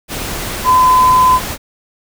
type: tone in noise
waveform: sine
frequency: 1016 Hz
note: B5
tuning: 49 cents sharp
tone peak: -6 dBFS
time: 0.64-1.4 s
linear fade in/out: 50 ms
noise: pink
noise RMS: -22 dBFS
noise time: 0.08-1.58 s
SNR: +13 dB
effects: none

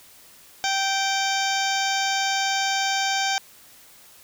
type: harmonic tone with a mistuned harmonic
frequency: 780 Hz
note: G5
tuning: 9 cents flat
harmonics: 1 / 2 / 3 / 4 / 5 / 6 / 7 / 8 / 9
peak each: -25 / -28 / -30 / -31 / -32 / -33 / -33 / -34 / -35 dBFS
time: 0.64-3.38 s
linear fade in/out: 0 ms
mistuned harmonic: 5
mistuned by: -99 cents
effects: white hiss -50 dBFS RMS until 4.23 s

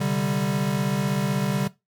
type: chord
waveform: square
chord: C suspended second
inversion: none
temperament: equal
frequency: 130.81 / 146.83 / 196 Hz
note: C3 / D3 / G3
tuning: 0 / 0 / 0 cents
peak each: -29 / -26 / -26 dBFS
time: 0-1.68 s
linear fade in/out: 10 ms
effects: noise-tail reverb RT60 0.2 s tail -18 dB re dry + MP3 96 kbps

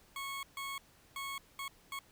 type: tone bursts at uneven times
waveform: 20% pulse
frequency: 1100 Hz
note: C#6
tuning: 14 cents flat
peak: -34 dBFS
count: 5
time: 0.16-0.43 / 0.57-0.78 / 1.16-1.38 / 1.59-1.68 / 1.92-1.99 s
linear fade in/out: 2 ms
effects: pink hiss -64 dBFS RMS until 2.11 s

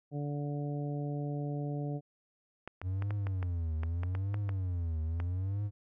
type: harmonic tone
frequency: 145.1 Hz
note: D3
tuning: 21 cents flat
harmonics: 1 / 2 / 3 / 4 / 5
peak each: -34 / -40 / -44 / -46 / -48 dBFS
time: 0.11-2.01 s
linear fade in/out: 50 ms
type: clicks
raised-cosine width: 0.5 ms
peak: -26 dBFS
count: 12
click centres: 2.676 / 2.816 / 3.023 / 3.107 / 3.269 / 3.428 / 3.834 / 4.034 / 4.151 / 4.343 / 4.492 / 5.201 s
type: tone with vibrato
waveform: triangle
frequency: 90.1 Hz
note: F#2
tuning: 45 cents flat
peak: -29 dBFS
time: 2.82-5.71 s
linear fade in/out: 50 ms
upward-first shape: triangle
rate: 0.8 Hz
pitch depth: 250 cents each way
effects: none

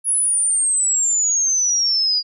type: exponential sweep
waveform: sine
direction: down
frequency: 10548 to 4829 Hz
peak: -15 dBFS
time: 0.04-2.23 s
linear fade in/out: 50 ms
effects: none

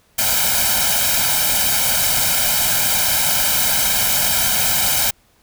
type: noise with comb filter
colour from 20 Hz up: white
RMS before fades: -17 dBFS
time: 0.18-5.11 s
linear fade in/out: 10 ms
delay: 1.3 ms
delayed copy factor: +0.9
effects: pink hiss -57 dBFS RMS until 5.42 s

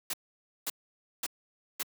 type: noise bursts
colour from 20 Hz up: white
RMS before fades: -33 dBFS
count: 4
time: 0.1-1.83 s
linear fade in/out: 5 ms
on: 35 ms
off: 530 ms
effects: high-pass 200 Hz 12 dB/octave

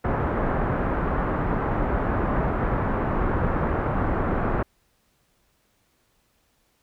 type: low-pass noise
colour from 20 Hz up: pink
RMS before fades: -24 dBFS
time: 0.04-4.63 s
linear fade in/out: 5 ms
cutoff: 1500 Hz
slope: 24 dB/octave
effects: pink hiss -67 dBFS RMS until 6.82 s

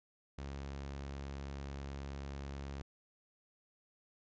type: tone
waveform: sawtooth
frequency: 69.3 Hz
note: C#2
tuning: in tune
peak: -38 dBFS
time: 0.38-2.82 s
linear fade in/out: 5 ms
effects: resampled to 16000 Hz

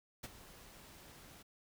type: noise with ADSR envelope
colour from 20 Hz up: pink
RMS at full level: -43 dBFS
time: 0.23-1.43 s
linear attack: 11 ms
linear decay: 30 ms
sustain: -14 dB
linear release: 13 ms
effects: none

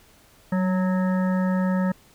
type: harmonic tone with a mistuned harmonic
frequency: 184.1 Hz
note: F#3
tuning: 8 cents flat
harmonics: 1 / 3 / 5 / 7 / 9 / 10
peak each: -20 / -30 / -34 / -37 / -39 / -40 dBFS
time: 0.52-1.92 s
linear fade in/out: 5 ms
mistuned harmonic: 1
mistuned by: +31 cents
effects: pink hiss -55 dBFS RMS until 2.14 s

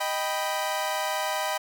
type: chord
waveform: sawtooth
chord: Eb augmented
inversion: none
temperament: equal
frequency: 622.3 / 784 / 987.8 Hz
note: Eb5 / G5 / B5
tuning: 0 / 0 / 0 cents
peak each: -27 dBFS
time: 0-1.58 s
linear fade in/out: 10 ms
effects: none

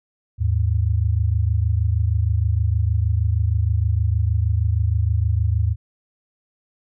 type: tone pair together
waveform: sine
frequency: 78.89 / 105.3 Hz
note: D#2 / G#2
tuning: +24 / +24 cents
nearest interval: perfect fourth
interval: 500 cents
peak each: -19 dBFS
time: 0.38-5.76 s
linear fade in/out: 50 ms
effects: none

